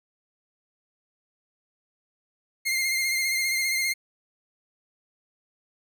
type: tone with vibrato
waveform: sawtooth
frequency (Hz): 2114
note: C7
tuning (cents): +17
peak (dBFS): -20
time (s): 2.65-3.94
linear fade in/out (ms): 20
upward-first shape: sine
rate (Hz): 15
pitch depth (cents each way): 34
effects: none